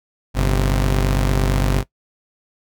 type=tone pair together; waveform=sawtooth; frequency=48.76 / 130.81 Hz; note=G1 / C3; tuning=-8 / 0 cents; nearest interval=octave + perfect fourth; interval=1708 cents; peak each=-12 / -18 dBFS; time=0.34-1.84 s; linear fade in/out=50 ms; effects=noise-tail reverb RT60 0.1 s tail -19 dB re dry